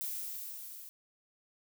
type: noise with level ramp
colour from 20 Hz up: violet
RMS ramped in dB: -37 to -49 dBFS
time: 0.01-0.89 s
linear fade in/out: 0 ms
effects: none